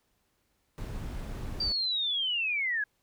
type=noise; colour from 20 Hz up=brown; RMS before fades=-37 dBFS; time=0.78-1.72 s; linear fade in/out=0 ms
type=linear sweep; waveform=sine; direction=down; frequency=4722 to 1627 Hz; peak=-27 dBFS; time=1.6-2.84 s; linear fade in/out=5 ms
effects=pink hiss -74 dBFS RMS until 3.02 s